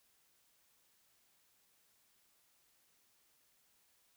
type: silence
effects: white hiss -73 dBFS RMS until 4.16 s